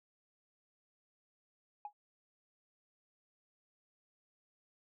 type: tone with exponential decay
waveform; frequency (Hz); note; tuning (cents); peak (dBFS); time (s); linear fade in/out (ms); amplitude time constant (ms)
sine; 830.6; G#5; 0; -36; 1.85-1.93; 2; 16
effects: tanh soft clip ceiling -35 dBFS